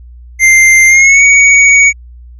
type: tone with pitch glide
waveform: square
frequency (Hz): 2093 to 2243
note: C7 to C#7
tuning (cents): 0 to +20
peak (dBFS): -3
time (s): 0.39-1.93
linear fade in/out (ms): 50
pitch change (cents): +120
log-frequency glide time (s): 0.87-1.23
effects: added 60 Hz sine -30 dBFS peak until 2.39 s + resampled to 22050 Hz